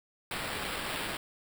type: noise with sample-and-hold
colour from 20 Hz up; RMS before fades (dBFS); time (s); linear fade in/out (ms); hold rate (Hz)
violet; -36; 0.31-1.17; 2; 6300
effects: none